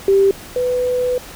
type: tone pair in turn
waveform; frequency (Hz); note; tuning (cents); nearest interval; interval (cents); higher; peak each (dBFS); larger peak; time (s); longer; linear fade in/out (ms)
sine; 392 / 497.8; G4 / B4; 0 / +14; major third; 414; second; -9 / -15; first; 0.08-0.31 / 0.56-1.18; second; 2
effects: pink hiss -36 dBFS RMS until 1.35 s